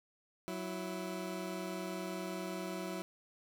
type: tone pair together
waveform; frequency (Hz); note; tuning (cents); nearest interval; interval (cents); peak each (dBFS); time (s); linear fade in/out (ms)
20% pulse; 185 / 330; F#3 / E4; 0 / +2; minor seventh; 1002; -36 / -37; 0.48-3.02; 0
effects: none